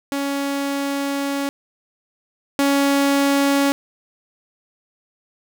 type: tone pair in turn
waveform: sawtooth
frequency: 279.5 / 279.5 Hz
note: C#4 / C#4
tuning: +14 / +14 cents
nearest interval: unison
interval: 0 cents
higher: neither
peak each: -17 / -11 dBFS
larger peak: second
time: 0.12-1.49 / 2.59-3.72 s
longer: first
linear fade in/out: 0 ms
effects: none